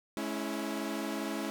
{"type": "chord", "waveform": "sawtooth", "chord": "C# minor", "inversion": "second", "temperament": "equal with one note detuned", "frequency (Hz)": [212.3, 277.2, 329.6], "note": ["G#3", "C#4", "E4"], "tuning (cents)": [38, 0, 0], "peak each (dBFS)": -34, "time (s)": [0.17, 1.5], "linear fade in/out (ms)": 0, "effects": []}